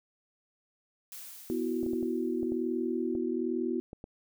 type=noise with exponential decay; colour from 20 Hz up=blue; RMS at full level=-43 dBFS; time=1.12-3.19 s; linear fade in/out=1 ms; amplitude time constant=450 ms
type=chord; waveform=sine; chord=B suspended fourth; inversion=none; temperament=just; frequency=246.9 / 329.3 / 370.4 Hz; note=B3 / E4 / F#4; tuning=0 / -2 / +2 cents; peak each=-33 dBFS; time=1.5-3.8 s; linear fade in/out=0 ms
type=clicks; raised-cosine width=2 ms; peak=-29 dBFS; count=9; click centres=1.831 / 1.864 / 1.933 / 2.028 / 2.43 / 2.521 / 3.152 / 3.931 / 4.041 s
effects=none